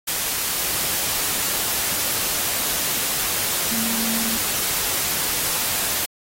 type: tone in noise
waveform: sine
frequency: 226.9 Hz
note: A#3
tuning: 47 cents flat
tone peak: -27 dBFS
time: 3.71-4.37 s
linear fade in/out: 10 ms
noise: white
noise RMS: -23 dBFS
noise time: 0.07-6.06 s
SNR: -7 dB
effects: AAC 48 kbps